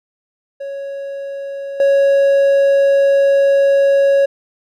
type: tone with level steps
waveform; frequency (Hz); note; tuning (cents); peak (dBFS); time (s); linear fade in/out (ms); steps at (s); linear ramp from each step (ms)
triangle; 554.4; C#5; 0; -21 / -7; 0.6-4.26; 10; 1.8; 2
effects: none